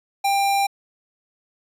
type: tone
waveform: square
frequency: 794 Hz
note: G5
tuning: 22 cents sharp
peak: -18 dBFS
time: 0.24-0.67 s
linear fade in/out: 10 ms
effects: resampled to 32000 Hz